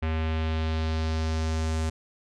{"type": "tone with low-pass filter sweep", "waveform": "square", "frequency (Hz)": 79.7, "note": "D#2", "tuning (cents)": 42, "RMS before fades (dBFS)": -27, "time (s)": [0.02, 1.9], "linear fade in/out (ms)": 10, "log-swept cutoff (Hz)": [2500, 8000], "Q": 1.7, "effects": []}